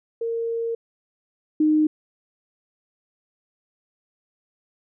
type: tone pair in turn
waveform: sine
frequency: 460.6 / 307.4 Hz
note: A#4 / D#4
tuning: -21 / -21 cents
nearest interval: perfect fifth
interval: 700 cents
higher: first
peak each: -23 / -15 dBFS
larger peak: second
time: 0.21-0.75 / 1.6-1.87 s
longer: first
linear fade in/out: 5 ms
effects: none